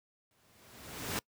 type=noise with exponential growth; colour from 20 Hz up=pink; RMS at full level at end=-33 dBFS; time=0.31-1.19 s; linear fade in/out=1 ms; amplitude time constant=190 ms; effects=noise-tail reverb RT60 0.1 s tail -25 dB re dry + high-pass 80 Hz 12 dB/octave